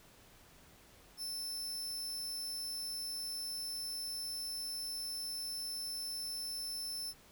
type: tone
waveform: sawtooth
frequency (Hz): 5300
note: E8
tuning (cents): +9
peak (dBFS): -36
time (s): 1.17-7.14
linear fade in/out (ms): 50
effects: pink hiss -61 dBFS RMS until 7.31 s